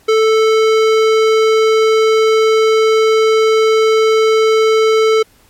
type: tone with hard clipping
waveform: sine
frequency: 440 Hz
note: A4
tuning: in tune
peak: -10 dBFS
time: 0.08-5.23 s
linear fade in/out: 10 ms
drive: 18 dB
effects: pink hiss -50 dBFS RMS until 5.49 s + MP3 64 kbps